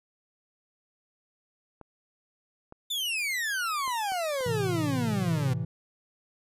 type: clicks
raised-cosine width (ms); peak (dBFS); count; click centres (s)
1; -31; 5; 1.813 / 2.724 / 3.878 / 4.12 / 4.408
type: exponential sweep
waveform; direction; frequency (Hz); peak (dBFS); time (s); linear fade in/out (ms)
40% pulse; down; 3600 to 123.8; -27; 2.9-5.54; 10
type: chord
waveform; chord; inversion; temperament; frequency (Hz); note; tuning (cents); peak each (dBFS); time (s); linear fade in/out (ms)
triangle; A minor; none; equal; 110 / 130.81 / 164.81; A2 / C3 / E3; 0 / 0 / 0; -31; 4.46-5.65; 5
effects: resampled to 32000 Hz